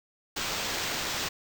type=noise with sample-and-hold; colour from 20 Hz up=white; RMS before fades=-32 dBFS; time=0.36-1.29 s; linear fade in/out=10 ms; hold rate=11025 Hz; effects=none